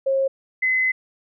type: tone pair in turn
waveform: sine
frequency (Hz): 539 / 2036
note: C#5 / C7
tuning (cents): -49 / -48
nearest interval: octave + major seventh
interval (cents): 2301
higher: second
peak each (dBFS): -17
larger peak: neither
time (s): 0.06-0.28 / 0.62-0.92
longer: second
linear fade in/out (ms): 10
effects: none